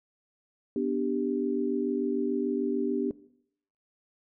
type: chord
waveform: sine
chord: G major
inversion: first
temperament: equal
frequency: 246.9 / 293.7 / 392 Hz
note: B3 / D4 / G4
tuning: 0 / 0 / 0 cents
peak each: -30 dBFS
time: 0.76-3.11 s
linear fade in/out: 2 ms
effects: noise-tail reverb RT60 0.7 s tail -19 dB re dry